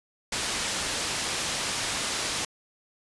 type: low-pass noise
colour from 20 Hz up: white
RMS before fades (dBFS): -30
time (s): 0.32-2.45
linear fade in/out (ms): 5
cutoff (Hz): 6900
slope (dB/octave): 12
effects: resampled to 24000 Hz